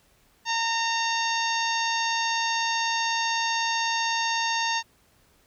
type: harmonic tone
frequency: 916 Hz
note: A#5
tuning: 31 cents flat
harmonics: 1 / 2 / 3 / 4 / 5 / 6 / 7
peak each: -27 / -30 / -32 / -33 / -34 / -35 / -35 dBFS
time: 0.45-4.83 s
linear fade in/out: 50 ms
effects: pink hiss -62 dBFS RMS until 5.46 s